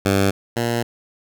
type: tone pair in turn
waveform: 10% pulse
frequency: 98 / 117.81 Hz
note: G2 / A#2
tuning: 0 / +19 cents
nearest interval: minor third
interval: 319 cents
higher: second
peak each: -7 / -11 dBFS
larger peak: first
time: 0.05-0.31 / 0.56-0.83 s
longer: second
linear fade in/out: 10 ms
effects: none